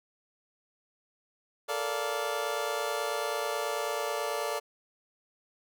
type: chord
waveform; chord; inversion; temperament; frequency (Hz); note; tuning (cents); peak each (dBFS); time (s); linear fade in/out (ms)
25% pulse; Bb major seventh; third; just; 437 / 466.2 / 582.7 / 699.2; A4 / Bb4 / D5 / F5; -12 / 0 / -14 / +2; -32 / -34 / -30 / -34; 1.68-4.6; 20
effects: none